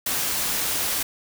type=noise; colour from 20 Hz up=white; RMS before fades=-25 dBFS; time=0.06-1.03 s; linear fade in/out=5 ms; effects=none